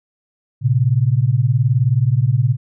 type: beating tone pair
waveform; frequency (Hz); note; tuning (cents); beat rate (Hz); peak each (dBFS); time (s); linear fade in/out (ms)
sine; 114.9 / 133.9; A#2 / C3; -25 / +40; 19; -15; 0.61-2.57; 50
effects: none